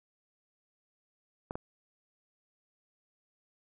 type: clicks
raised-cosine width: 1 ms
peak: -22 dBFS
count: 2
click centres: 1.509 / 1.555 s
effects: none